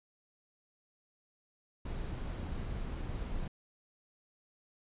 brown noise, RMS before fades -38 dBFS, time 1.85-3.48 s, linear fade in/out 5 ms, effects resampled to 8000 Hz

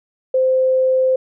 sine tone, 519 Hz, C5, 14 cents flat, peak -12 dBFS, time 0.34-1.16 s, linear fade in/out 5 ms, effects none

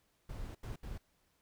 brown noise bursts at uneven times, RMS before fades -43 dBFS, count 3, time 0.29-0.55 / 0.63-0.76 / 0.83-0.98 s, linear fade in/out 5 ms, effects pink hiss -75 dBFS RMS until 1.41 s

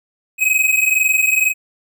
square tone pair together, 2525 / 2547 Hz, D#7 / D#7, +25 / +40 cents, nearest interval unison, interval 15 cents, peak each -16 / -17 dBFS, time 0.38-1.54 s, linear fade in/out 50 ms, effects none

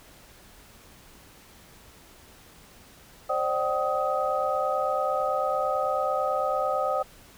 sine tone cluster, 529 / 598 / 765 / 1258 Hz, C5 / D5 / G5 / D#6, +19 / +31 / -42 / +19 cents, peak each -29 dBFS, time 3.29-7.03 s, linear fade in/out 10 ms, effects pink hiss -52 dBFS RMS until 7.37 s

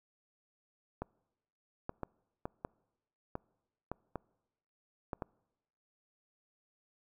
clicks, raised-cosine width 1 ms, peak -23 dBFS, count 10, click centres 1.02 / 1.894 / 2.033 / 2.455 / 2.649 / 3.354 / 3.916 / 4.157 / 5.132 / 5.222 s, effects noise-tail reverb RT60 1.0 s tail -26 dB re dry

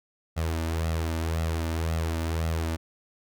sawtooth tone with flanger, 81.5 Hz, E2, 19 cents flat, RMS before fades -28 dBFS, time 0.36-2.77 s, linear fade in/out 20 ms, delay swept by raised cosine 1.5 to 3.4 ms, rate 1.9 Hz, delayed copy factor +0.55, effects none

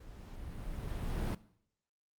brown noise with level ramp, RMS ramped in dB -52 to -32 dBFS, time 0-1.35 s, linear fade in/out 5 ms, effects noise-tail reverb RT60 0.7 s tail -19 dB re dry + Opus 48 kbps

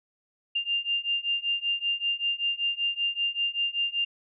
sine beating tone pair, 2794 / 2799.2 Hz, F7 / F7, 0 / +3 cents, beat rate 5.2 Hz, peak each -29 / -28 dBFS, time 0.55-4.05 s, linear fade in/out 10 ms, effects none

